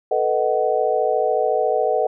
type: chord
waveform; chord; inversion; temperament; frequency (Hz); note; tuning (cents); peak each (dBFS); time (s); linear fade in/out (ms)
sine; B dominant seventh; third; equal with one note detuned; 440 / 493.9 / 622.3 / 747.7; A4 / B4 / D#5 / F#5; 0 / 0 / 0 / +18; -22; 0.11-2.07; 5
effects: none